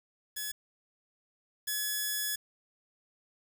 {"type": "tone pair in turn", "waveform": "5% pulse", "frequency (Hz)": [1700, 1700], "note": ["G#6", "G#6"], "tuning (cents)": [40, 40], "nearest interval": "unison", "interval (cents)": 0, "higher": "neither", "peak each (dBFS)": [-24, -20], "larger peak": "second", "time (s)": [[0.36, 0.52], [1.67, 2.36]], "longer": "second", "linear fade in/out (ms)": 10, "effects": ["8-bit"]}